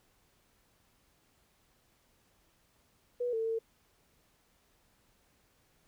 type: tone with pitch steps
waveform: sine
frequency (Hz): 488 / 448.9 / 451.5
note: B4 / A4 / A4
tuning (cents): -21 / +35 / +45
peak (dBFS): -30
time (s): 3.2-3.59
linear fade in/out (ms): 10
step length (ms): 130
effects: pink hiss -70 dBFS RMS until 5.87 s